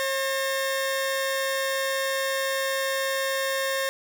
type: tone pair together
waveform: sawtooth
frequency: 539 / 1814.4 Hz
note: C#5 / A#6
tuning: -49 / -47 cents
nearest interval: octave + major sixth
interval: 2102 cents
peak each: -22 / -26 dBFS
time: 0-3.89 s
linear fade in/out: 0 ms
effects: none